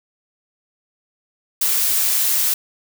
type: noise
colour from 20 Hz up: blue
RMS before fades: -18 dBFS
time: 1.61-2.54 s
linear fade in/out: 5 ms
effects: none